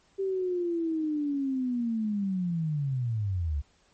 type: linear sweep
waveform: sine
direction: down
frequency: 392 to 67.2 Hz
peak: -26 dBFS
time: 0.18-3.62 s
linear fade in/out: 20 ms
effects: pink hiss -65 dBFS RMS until 3.93 s + MP3 32 kbps